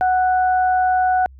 sine tone pair together, 740 / 1480 Hz, F#5 / F#6, 0 / 0 cents, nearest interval octave, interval 1200 cents, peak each -14 / -25 dBFS, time 0.01-1.26 s, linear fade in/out 0 ms, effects added 66 Hz sine -40 dBFS peak until 1.39 s

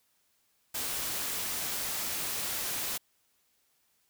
white noise, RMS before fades -34 dBFS, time 0.74-2.98 s, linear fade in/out 10 ms, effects white hiss -72 dBFS RMS until 4.09 s

